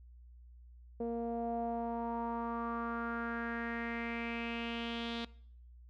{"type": "tone with low-pass filter sweep", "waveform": "sawtooth", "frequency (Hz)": 233.1, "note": "A#3", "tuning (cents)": 0, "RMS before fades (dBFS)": -38, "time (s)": [1, 5.25], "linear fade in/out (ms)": 5, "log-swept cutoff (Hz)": [540, 3700], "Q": 4.6, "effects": ["noise-tail reverb RT60 0.6 s tail -21 dB re dry", "added 60 Hz sine -53 dBFS peak until 5.89 s"]}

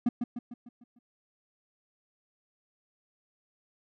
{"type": "tone with echo", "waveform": "triangle", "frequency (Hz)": 240.5, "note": "B3", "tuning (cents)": -46, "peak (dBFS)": -19, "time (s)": [0.06, 0.09], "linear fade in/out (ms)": 5, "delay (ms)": 150, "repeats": 6, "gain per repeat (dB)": -6, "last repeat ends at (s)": 0.99, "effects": []}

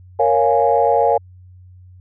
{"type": "chord", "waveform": "sine", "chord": "Bb minor seventh", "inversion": "none", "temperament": "equal", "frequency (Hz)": [466.2, 554.4, 698.5, 830.6], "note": ["Bb4", "Db5", "F5", "Ab5"], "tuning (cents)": [0, 0, 0, 0], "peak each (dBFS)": -17, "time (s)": [0.19, 1.18], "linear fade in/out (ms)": 10, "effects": ["tanh soft clip ceiling -1 dBFS", "added 91 Hz sine -40 dBFS peak until 2 s"]}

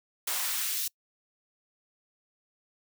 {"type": "noise with high-pass filter sweep", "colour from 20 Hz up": "white", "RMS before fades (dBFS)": -31, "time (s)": [0.27, 0.88], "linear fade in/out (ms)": 5, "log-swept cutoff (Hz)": [480, 3900], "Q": 0.79, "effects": ["noise-tail reverb RT60 0.1 s tail -26 dB re dry"]}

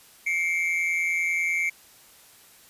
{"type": "tone pair together", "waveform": "triangle", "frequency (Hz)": [2136, 2306], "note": ["C7", "D7"], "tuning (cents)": [35, -32], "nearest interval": "minor second", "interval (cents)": 133, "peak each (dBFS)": -24, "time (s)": [0.26, 1.7], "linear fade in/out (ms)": 10, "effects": ["white hiss -53 dBFS RMS until 2.69 s", "resampled to 32000 Hz"]}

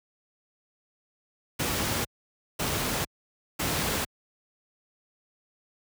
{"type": "noise bursts", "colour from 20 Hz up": "pink", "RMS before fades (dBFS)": -28, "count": 3, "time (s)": [1.59, 4.05], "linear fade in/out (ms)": 10, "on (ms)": 460, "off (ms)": 540, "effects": ["high-pass 60 Hz 12 dB/octave"]}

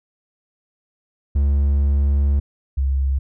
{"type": "tone pair in turn", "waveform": ["triangle", "sine"], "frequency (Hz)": [70.4, 67.55], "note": ["C#2", "C#2"], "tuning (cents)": [27, -44], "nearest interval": "minor second", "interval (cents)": 71, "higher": "first", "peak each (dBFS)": [-12, -16], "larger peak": "first", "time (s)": [[1.35, 2.4], [2.77, 3.19]], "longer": "first", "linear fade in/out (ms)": 10, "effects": []}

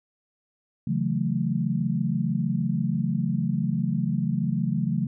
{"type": "chord", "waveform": "sine", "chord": "F# minor seventh", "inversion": "second", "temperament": "equal", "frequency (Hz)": [138.59, 164.81, 185, 220], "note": ["C#3", "E3", "F#3", "A3"], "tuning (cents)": [0, 0, 0, 0], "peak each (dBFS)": -28, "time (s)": [0.87, 5.07], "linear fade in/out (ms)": 5, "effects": []}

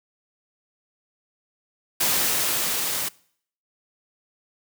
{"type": "noise with level ramp", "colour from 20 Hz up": "white", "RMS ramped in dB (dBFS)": [-21, -27], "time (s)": [2, 3.09], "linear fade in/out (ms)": 10, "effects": ["noise-tail reverb RT60 0.6 s tail -23 dB re dry", "high-pass 100 Hz 12 dB/octave"]}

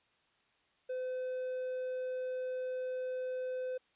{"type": "tone", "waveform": "triangle", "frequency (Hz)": 510, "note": "C5", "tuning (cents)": -44, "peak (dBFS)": -33, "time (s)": [0.89, 3.78], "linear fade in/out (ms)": 10, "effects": ["white hiss -72 dBFS RMS until 3.95 s", "resampled to 8000 Hz"]}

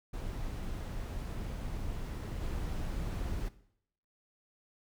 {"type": "noise with level steps", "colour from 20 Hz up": "brown", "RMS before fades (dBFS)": [-38, -36], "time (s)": [0.13, 3.49], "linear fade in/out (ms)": 10, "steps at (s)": 2.41, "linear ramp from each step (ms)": 10, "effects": ["noise-tail reverb RT60 0.7 s tail -17 dB re dry"]}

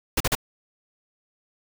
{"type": "noise bursts", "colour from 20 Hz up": "pink", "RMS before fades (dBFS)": -22, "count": 3, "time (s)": [0.17, 0.352], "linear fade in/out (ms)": 5, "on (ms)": 34, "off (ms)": 40, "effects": []}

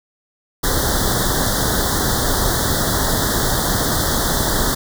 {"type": "band-stop noise", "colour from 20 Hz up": "pink", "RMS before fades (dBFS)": -18, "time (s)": [0.63, 4.75], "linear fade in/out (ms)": 10, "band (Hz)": [1900, 3300], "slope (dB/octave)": 96, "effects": []}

